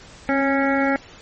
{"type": "harmonic tone with a mistuned harmonic", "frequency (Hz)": 275.3, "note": "C#4", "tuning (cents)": -12, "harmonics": [1, 2, 3, 5, 6, 7, 8], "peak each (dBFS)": [-20, -23, -25, -27, -28, -28, -29], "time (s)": [0.29, 0.96], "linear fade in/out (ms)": 0, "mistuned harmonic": 1, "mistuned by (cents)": -26, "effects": ["pink hiss -44 dBFS RMS until 1.21 s", "MP3 32 kbps"]}